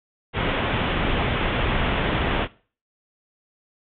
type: low-pass noise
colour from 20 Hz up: pink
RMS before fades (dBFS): -23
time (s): 0.33-2.48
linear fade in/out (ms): 50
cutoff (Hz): 3500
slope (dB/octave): 96
effects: noise-tail reverb RT60 0.4 s tail -20 dB re dry